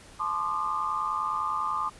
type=tone cluster; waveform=sine; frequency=865 / 1045 / 1144 / 1214 Hz; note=A5 / C6 / D6 / D#6; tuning=-30 / -2 / -46 / -43 cents; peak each=-36 / -32 / -35 / -29 dBFS; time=0.19-1.9 s; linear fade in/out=20 ms; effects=pink hiss -51 dBFS RMS until 1.99 s + resampled to 24000 Hz